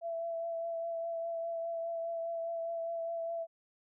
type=tone with vibrato; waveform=sine; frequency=668 Hz; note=E5; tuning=23 cents sharp; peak=-34 dBFS; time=0.01-3.47 s; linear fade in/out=50 ms; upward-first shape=triangle; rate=4.9 Hz; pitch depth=21 cents each way; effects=none